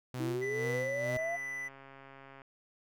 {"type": "tone with tremolo", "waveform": "sawtooth", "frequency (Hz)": 126.7, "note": "B2", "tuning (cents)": 45, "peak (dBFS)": -31, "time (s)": [0.14, 1.17], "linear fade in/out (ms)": 0, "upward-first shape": "sine", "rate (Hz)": 2.2, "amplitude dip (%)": 70}
{"type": "linear sweep", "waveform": "sine", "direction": "up", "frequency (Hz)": [311.1, 698.5], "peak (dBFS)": -33, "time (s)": [0.19, 1.37], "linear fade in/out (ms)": 20}
{"type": "tone", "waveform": "triangle", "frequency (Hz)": 1992, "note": "B6", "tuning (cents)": 14, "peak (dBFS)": -35, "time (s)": [0.41, 1.69], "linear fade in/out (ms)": 20}
{"type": "click train", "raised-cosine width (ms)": 0.5, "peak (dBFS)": -37, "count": 168, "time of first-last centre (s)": [1.19, 2.418], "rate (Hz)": 136}
{"effects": []}